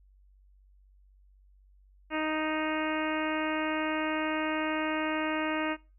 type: harmonic tone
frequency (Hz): 311.1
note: D#4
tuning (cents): 0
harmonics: 1 / 2 / 3 / 4 / 5 / 6 / 7 / 8 / 9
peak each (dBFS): -32 / -35 / -37 / -38 / -39 / -40 / -40 / -41 / -42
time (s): 2.1-5.77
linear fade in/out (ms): 50
effects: noise-tail reverb RT60 0.3 s tail -23 dB re dry + added 48 Hz sine -57 dBFS peak until 5.98 s